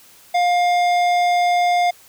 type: tone with tanh clipping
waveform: sine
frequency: 707 Hz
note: F5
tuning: 21 cents sharp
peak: -16 dBFS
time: 0.34-1.91 s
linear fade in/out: 10 ms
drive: 15 dB
effects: white hiss -48 dBFS RMS until 2.08 s